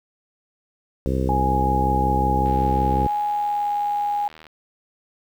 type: harmonic tone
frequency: 65.41 Hz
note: C2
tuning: in tune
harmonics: 1 / 2 / 3 / 4 / 5 / 6 / 7 / 8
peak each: -23 / -26 / -28 / -29 / -30 / -31 / -31 / -32 dBFS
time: 1.06-3.07 s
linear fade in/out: 0 ms
type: tone with pitch glide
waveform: sine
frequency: 831 to 823.4 Hz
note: G#5 to G#5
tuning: +1 to -15 cents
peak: -20 dBFS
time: 1.29-4.28 s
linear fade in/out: 2 ms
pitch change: -16 cents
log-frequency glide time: 3.23-3.72 s
type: click train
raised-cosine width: 0.3 ms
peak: -27 dBFS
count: 159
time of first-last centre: 2.46-4.468 s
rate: 78.7 Hz
effects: 8-bit